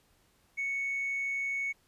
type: tone with hard clipping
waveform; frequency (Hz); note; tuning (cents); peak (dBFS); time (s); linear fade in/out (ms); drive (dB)
triangle; 2217; C#7; 0; -30; 0.57-1.73; 20; 2
effects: pink hiss -68 dBFS RMS until 1.87 s + resampled to 32000 Hz